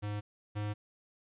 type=tone pair in turn; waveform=square; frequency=103.83 / 104.55 Hz; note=G#2 / G#2; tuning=0 / +12 cents; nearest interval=unison; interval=12 cents; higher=second; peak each=-35 / -34 dBFS; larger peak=second; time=0.02-0.21 / 0.55-0.74 s; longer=neither; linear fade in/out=20 ms; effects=resampled to 8000 Hz + 12-bit

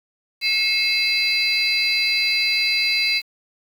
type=tone cluster; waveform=sine; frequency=2159 / 2619 / 4054 / 4761 Hz; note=C#7 / E7 / B7 / D8; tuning=-46 / -12 / +45 / +23 cents; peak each=-22 dBFS; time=0.41-3.22 s; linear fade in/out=50 ms; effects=tanh soft clip ceiling -10 dBFS + 7-bit

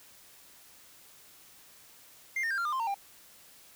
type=tone with pitch steps; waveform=triangle; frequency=2100 / 1828.2 / 1591.5 / 1385.5 / 1206.1 / 1050 / 914.1 / 795.8 Hz; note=C7 / A#6 / G6 / F6 / D6 / C6 / A#5 / G5; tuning=+6 / -34 / +26 / -14 / +46 / +6 / -34 / +26 cents; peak=-27 dBFS; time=2.36-2.944 s; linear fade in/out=5 ms; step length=73 ms; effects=white hiss -56 dBFS RMS until 3.75 s

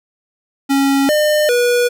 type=tone with pitch steps; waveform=square; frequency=275.3 / 604 / 485.3 Hz; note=C#4 / D5 / B4; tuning=-12 / +48 / -30 cents; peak=-12 dBFS; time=0.69-1.89 s; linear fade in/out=20 ms; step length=400 ms; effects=none

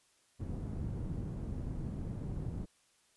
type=low-pass noise; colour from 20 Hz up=white; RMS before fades=-39 dBFS; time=0.39-2.66 s; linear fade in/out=20 ms; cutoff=150 Hz; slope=12 dB/octave; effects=white hiss -70 dBFS RMS until 3.16 s + resampled to 24000 Hz

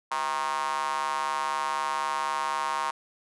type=tone with high-pass filter; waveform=square; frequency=72 Hz; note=D2; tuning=34 cents flat; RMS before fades=-29 dBFS; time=0.11-2.91 s; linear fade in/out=5 ms; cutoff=1000 Hz; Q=5.8; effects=resampled to 24000 Hz

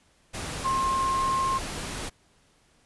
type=tone in noise; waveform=sine; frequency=1064 Hz; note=C6; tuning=29 cents sharp; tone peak=-23 dBFS; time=0.64-1.59 s; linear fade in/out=20 ms; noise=pink; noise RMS=-34 dBFS; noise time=0.33-2.1 s; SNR=+8 dB; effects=pink hiss -63 dBFS RMS until 2.85 s + resampled to 24000 Hz

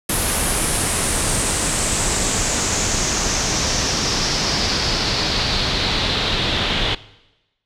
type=noise with low-pass filter sweep; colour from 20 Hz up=pink; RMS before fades=-20 dBFS; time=0.09-6.95 s; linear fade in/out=5 ms; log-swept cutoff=11000 to 3400 Hz; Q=3.8; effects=noise-tail reverb RT60 1.0 s tail -19 dB re dry

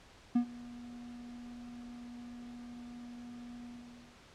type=tone with ADSR envelope; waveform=triangle; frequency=241.1 Hz; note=B3; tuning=41 cents flat; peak=-21 dBFS; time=0.35-4.2 s; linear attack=9 ms; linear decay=90 ms; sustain=-22 dB; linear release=540 ms; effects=pink hiss -58 dBFS RMS until 4.34 s + low-pass 6000 Hz 12 dB/octave

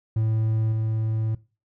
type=tone with level steps; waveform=triangle; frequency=110.4 Hz; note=A2; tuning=6 cents sharp; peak=-18 / -20 dBFS; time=0.16-1.35 s; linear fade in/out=5 ms; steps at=0.72 s; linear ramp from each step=2 ms; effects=noise-tail reverb RT60 0.3 s tail -19 dB re dry

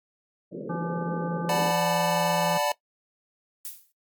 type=band-pass noise; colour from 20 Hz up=white; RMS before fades=-35 dBFS; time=0.51-1.72 s; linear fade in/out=20 ms; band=140 to 560 Hz; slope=96 dB/octave
type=harmonic tone; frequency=170 Hz; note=F3; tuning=46 cents flat; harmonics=1 / 3 / 5 / 7 / 9; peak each=-29 / -37 / -36 / -38 / -43 dBFS; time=0.69-2.58 s; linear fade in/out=10 ms
type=chord; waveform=square; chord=B minor seventh; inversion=first; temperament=equal with one note detuned; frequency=587.3 / 740 / 873.4 / 987.8 Hz; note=D5 / F#5 / A5 / B5; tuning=0 / 0 / -13 / 0 cents; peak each=-27 / -31 / -29 / -32 dBFS; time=1.49-2.72 s; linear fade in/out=2 ms
type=noise with exponential decay; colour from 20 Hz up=violet; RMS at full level=-31 dBFS; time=3.65-3.92 s; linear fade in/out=1 ms; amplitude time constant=58 ms
effects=noise-tail reverb RT60 0.1 s tail -18 dB re dry + MP3 96 kbps

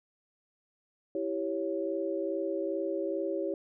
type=chord; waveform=sine; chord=C# diminished; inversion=first; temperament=equal; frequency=329.6 / 392 / 554.4 Hz; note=E4 / G4 / C#5; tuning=0 / 0 / 0 cents; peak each=-34 dBFS; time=1.15-3.54 s; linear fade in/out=2 ms; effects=none

